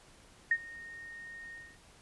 sine tone with ADSR envelope, 1850 Hz, A#6, 14 cents flat, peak -22 dBFS, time 0.51-1.78 s, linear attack 4 ms, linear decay 57 ms, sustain -22 dB, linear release 240 ms, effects pink hiss -59 dBFS RMS until 2.01 s + resampled to 24000 Hz

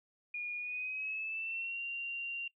sine tone with pitch glide, 2437 to 2767 Hz, D#7 to F7, -37 to -17 cents, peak -36 dBFS, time 0.34-2.48 s, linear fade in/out 5 ms, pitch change +220 cents, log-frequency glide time 0.57-1.81 s, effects noise-tail reverb RT60 0.1 s tail -21 dB re dry

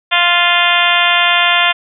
harmonic tone with a mistuned harmonic, 348.8 Hz, F4, 2 cents flat, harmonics 2 / 3 / 4 / 5 / 6 / 7 / 8 / 9 / 10, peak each -18 / -18 / -18 / -18 / -18 / -18 / -18 / -18 / -18 dBFS, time 0.11-1.73 s, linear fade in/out 20 ms, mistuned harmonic 7, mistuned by +22 cents, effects none

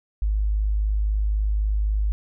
sine tone, 51.91 Hz, G#1, in tune, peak -19 dBFS, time 0.22-2.12 s, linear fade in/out 0 ms, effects none

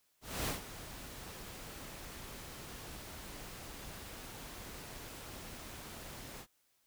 pink noise with ADSR envelope, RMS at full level -35 dBFS, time 0.21-6.47 s, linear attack 260 ms, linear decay 130 ms, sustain -13 dB, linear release 70 ms, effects white hiss -75 dBFS RMS until 6.86 s

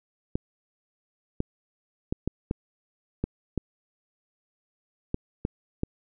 clicks, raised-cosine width 3 ms, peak -13 dBFS, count 10, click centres 0.355 / 1.404 / 2.125 / 2.276 / 2.511 / 3.24 / 3.577 / 5.144 / 5.451 / 5.834 s, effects none

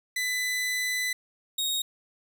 sawtooth tone pair in turn, 2000 / 3752 Hz, B6 / A#7, +21 / +11 cents, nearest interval major seventh, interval 1090 cents, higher second, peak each -23 dBFS, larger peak neither, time 0.16-1.13 / 1.58-1.82 s, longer first, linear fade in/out 5 ms, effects none

